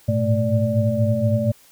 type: tone cluster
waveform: sine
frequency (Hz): 105.6 / 109.7 / 118.3 / 219.8 / 584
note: G#2 / A2 / A#2 / A3 / D5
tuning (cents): +29 / -5 / +26 / -2 / -10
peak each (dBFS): -23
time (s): 0.08-1.52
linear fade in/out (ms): 10
effects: white hiss -52 dBFS RMS until 1.71 s